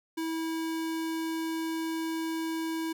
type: tone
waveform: square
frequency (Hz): 324.6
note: E4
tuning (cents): -27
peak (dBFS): -31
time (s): 0.17-2.93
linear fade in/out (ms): 10
effects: none